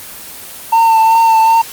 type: tone with vibrato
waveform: triangle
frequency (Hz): 901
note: A5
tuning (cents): +41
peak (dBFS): -4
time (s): 0.72-1.62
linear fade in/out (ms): 10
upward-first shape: sine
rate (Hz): 2.6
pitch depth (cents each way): 23
effects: white hiss -30 dBFS RMS until 1.72 s + Opus 24 kbps